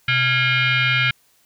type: tone with frequency modulation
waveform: sine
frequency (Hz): 128.5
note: C3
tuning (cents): -31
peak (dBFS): -15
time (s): 0.08-1.11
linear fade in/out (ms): 5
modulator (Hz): 761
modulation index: 3.9
effects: white hiss -59 dBFS RMS until 1.45 s